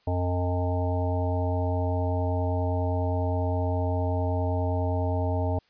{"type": "harmonic tone", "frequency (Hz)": 89.5, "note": "F2", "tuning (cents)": 43, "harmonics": [1, 3, 5, 7, 9, 10], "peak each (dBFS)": [-25, -33, -35, -32, -36, -38], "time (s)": [0.07, 5.59], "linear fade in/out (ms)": 5, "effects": ["white hiss -65 dBFS RMS until 5.69 s", "resampled to 11025 Hz"]}